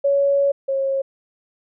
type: tone pair in turn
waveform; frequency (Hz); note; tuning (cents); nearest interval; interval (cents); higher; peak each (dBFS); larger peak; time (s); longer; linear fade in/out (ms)
sine; 560 / 542.2; C#5 / C#5; +18 / -38; minor second; 56; first; -14 / -18; first; 0.04-0.52 / 0.68-1.02; first; 10
effects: none